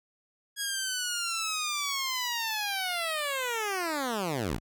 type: linear sweep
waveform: 10% pulse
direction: down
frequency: 1661.2 to 39.18 Hz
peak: -21 dBFS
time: 0.56-4.6 s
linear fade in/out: 50 ms
effects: none